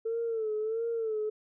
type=tone with vibrato; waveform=sine; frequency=445.4 Hz; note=A4; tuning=21 cents sharp; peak=-28 dBFS; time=0.05-1.3 s; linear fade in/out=10 ms; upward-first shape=sine; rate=1.5 Hz; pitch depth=74 cents each way; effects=tanh soft clip ceiling -24 dBFS